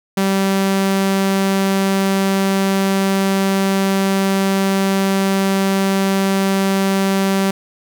sawtooth tone, 194.1 Hz, G3, 17 cents flat, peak -10 dBFS, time 0.17-7.51 s, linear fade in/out 5 ms, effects none

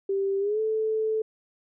sine tone with pitch glide, 392 to 437.5 Hz, G4 to A4, 0 to -10 cents, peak -23 dBFS, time 0.09-1.22 s, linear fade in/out 5 ms, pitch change +190 cents, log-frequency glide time 0.39-0.6 s, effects none

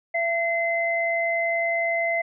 sine tone pair together, 674.7 / 2056 Hz, E5 / C7, +40 / -31 cents, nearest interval octave + perfect fifth, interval 1929 cents, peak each -24 dBFS, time 0.14-2.22 s, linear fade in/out 10 ms, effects none

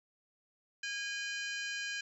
harmonic tone with a mistuned harmonic, 817 Hz, G#5, 29 cents flat, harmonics 2 / 3 / 4 / 5 / 6 / 7 / 8 / 9, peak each -39 / -43 / -45 / -47 / -49 / -50 / -51 / -52 dBFS, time 0.83-2.01 s, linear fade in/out 5 ms, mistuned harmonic 4, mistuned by -110 cents, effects 12-bit

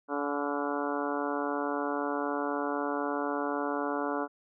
harmonic tone with a mistuned harmonic, 143.9 Hz, D3, 35 cents flat, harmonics 2 / 3 / 4 / 5 / 6 / 7 / 8 / 9 / 10, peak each -34 / -36 / -37 / -38 / -39 / -39 / -40 / -41 / -41 dBFS, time 0.08-4.28 s, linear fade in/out 50 ms, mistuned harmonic 9, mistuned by +51 cents, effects none

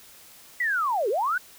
sine linear two-way sweep, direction down then up, 2009 to 369.7 to 1550 Hz, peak -22 dBFS, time 0.6-1.38 s, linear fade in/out 5 ms, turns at 1.09 s, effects white hiss -50 dBFS RMS until 1.58 s

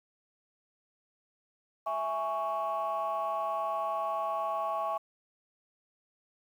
sine chord, C# minor, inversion first, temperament equal with one note detuned, 659.3 / 830.6 / 1111.9 Hz, E5 / G#5 / C#6, 0 / 0 / +5 cents, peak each -33 / -34 / -32 dBFS, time 1.86-4.98 s, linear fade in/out 10 ms, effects tanh soft clip ceiling -24 dBFS + 10-bit

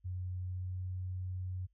sine tone with pitch glide, 91.2 to 91.99 Hz, F#2 to F#2, -24 to -10 cents, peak -36 dBFS, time 0.04-1.67 s, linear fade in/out 20 ms, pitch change +14 cents, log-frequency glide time 0.4-0.81 s, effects added 50 Hz sine -70 dBFS peak until 1.73 s

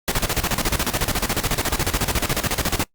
pink noise with tremolo, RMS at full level -20 dBFS, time 0.08-2.84 s, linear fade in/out 0 ms, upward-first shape square, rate 14 Hz, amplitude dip 75%, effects noise-tail reverb RT60 0.1 s tail -22 dB re dry + Opus 48 kbps

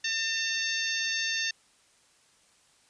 harmonic tone, 902 Hz, A5, 43 cents sharp, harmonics 2 / 3 / 4 / 5 / 6 / 7, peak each -32 / -34 / -35 / -36 / -37 / -37 dBFS, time 0.04-1.51 s, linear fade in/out 5 ms, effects white hiss -63 dBFS RMS until 2.89 s + resampled to 22050 Hz

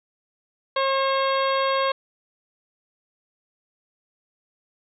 harmonic tone with a mistuned harmonic, 539 Hz, C#5, 49 cents flat, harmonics 1 / 2 / 3 / 4 / 5 / 6 / 7 / 8, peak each -23 / -23 / -32 / -34 / -35 / -34 / -37 / -36 dBFS, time 0.76-1.92 s, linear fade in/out 5 ms, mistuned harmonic 6, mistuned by +28 cents, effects none

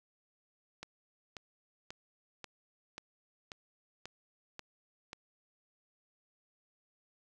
click train, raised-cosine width 0.2 ms, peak -26 dBFS, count 9, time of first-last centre 0.83-5.131 s, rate 1.86 Hz, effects none

